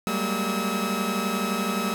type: tone cluster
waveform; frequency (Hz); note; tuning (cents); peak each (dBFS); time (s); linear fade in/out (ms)
sawtooth; 190.7 / 202.4 / 230 / 1288; G3 / G#3 / A#3 / E6; -47 / -44 / -23 / -41; -26; 0.07-1.94; 0
effects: none